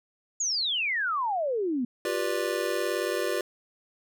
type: exponential sweep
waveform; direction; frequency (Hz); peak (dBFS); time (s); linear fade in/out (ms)
sine; down; 6990 to 233.1; -25; 0.4-1.85; 5
type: chord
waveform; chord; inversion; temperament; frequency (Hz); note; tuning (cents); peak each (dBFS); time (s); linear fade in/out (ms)
square; G dominant seventh; third; just; 352.8 / 392 / 490 / 588; F4 / G4 / B4 / D5; +18 / 0 / -14 / +2; -33; 2.05-3.41; 2
effects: none